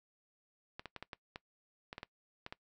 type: clicks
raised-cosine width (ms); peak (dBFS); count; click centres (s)
0.3; -27; 11; 0.795 / 0.857 / 0.963 / 1.026 / 1.132 / 1.359 / 1.929 / 1.981 / 2.031 / 2.464 / 2.525
effects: noise-tail reverb RT60 0.1 s tail -21 dB re dry